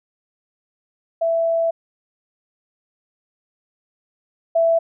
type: tone pair in turn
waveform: sine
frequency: 663 / 663 Hz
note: E5 / E5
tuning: +10 / +10 cents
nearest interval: unison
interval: 0 cents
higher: neither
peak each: -16 / -13 dBFS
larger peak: second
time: 1.21-1.71 / 4.55-4.79 s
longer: first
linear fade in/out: 10 ms
effects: none